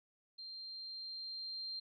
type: tone with level ramp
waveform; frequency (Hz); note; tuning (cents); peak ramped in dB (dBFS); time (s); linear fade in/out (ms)
sine; 4173; C8; -5; -46 to -40; 0.38-1.8; 10
effects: none